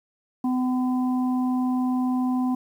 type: harmonic tone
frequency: 253.3 Hz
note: B3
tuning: 44 cents sharp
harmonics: 1 / 3 / 4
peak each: -21 / -33 / -36 dBFS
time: 0.44-2.55 s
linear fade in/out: 5 ms
effects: 9-bit